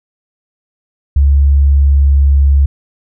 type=tone with pitch glide; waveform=sine; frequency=70.1 to 69.7 Hz; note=C#2 to C#2; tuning=+20 to +10 cents; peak=-5 dBFS; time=1.16-2.66 s; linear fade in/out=5 ms; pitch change=-10 cents; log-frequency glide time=1.54-2.24 s; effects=none